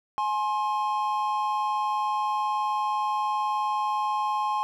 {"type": "tone pair together", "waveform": "triangle", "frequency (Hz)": [842.1, 1061], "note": ["G#5", "C6"], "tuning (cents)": [24, 24], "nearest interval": "major third", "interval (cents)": 400, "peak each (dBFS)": -25, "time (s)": [0.18, 4.63], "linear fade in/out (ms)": 0, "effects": []}